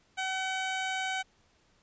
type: tone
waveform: 15% pulse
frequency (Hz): 758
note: F#5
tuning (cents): +42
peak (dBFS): -24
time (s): 0.17-1.23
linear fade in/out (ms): 20
effects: pink hiss -67 dBFS RMS until 1.82 s + resampled to 16000 Hz